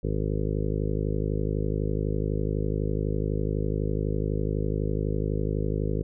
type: harmonic tone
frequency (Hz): 52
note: G#1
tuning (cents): +3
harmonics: 1 / 2 / 3 / 4 / 5 / 6 / 7 / 8 / 9 / 10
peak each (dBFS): -29 / -31 / -31 / -38 / -36 / -39 / -36 / -35 / -36 / -42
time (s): 0.03-6.03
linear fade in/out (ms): 10
effects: none